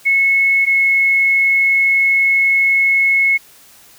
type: tone pair in turn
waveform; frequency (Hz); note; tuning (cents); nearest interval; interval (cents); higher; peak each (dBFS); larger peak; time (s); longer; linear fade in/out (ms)
sine; 2192 / 2184; C#7 / C#7; -20 / -26; unison; 6; first; -10; neither; 0.05-0.66 / 0.66-3.38; second; 20
effects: white hiss -45 dBFS RMS until 3.98 s